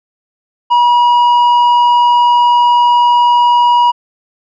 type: tone with tanh clipping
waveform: sine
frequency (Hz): 964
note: B5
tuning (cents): -42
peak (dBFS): -7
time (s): 0.7-3.92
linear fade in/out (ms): 20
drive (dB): 6
effects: none